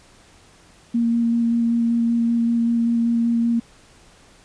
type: tone with vibrato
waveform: sine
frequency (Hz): 233.1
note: A#3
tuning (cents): 0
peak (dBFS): -16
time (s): 0.94-3.6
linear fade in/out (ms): 10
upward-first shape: square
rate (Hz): 5.2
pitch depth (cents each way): 9
effects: pink hiss -51 dBFS RMS until 4.44 s + resampled to 22050 Hz